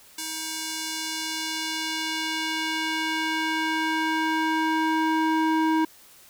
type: tone with band-pass filter sweep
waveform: square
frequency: 318 Hz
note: D#4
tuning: 38 cents sharp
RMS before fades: -26 dBFS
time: 0.18-5.85 s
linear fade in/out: 5 ms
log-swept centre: 8300 to 730 Hz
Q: 0.82
effects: white hiss -52 dBFS RMS until 6.29 s